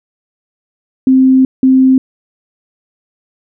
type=tone bursts at uneven times; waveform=sine; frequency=261.6 Hz; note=C4; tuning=in tune; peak=-4 dBFS; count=2; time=1.07-1.45 / 1.63-1.98 s; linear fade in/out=2 ms; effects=none